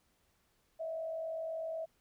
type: tone with frequency modulation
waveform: sine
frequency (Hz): 648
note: E5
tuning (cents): -30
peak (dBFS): -36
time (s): 0.79-1.86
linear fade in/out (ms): 20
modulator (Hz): 48.1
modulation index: 0.43
effects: pink hiss -74 dBFS RMS until 2 s